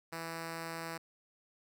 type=tone; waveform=5% pulse; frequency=164.81 Hz; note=E3; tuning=in tune; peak=-28 dBFS; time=0.12-0.98 s; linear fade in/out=10 ms; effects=none